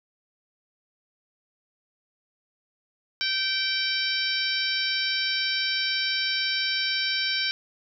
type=harmonic tone; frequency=774 Hz; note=G5; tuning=22 cents flat; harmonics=2 / 3 / 4 / 5 / 6 / 7; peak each=-31 / -31 / -31 / -31 / -31 / -31 dBFS; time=3.21-7.51 s; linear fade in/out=0 ms; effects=none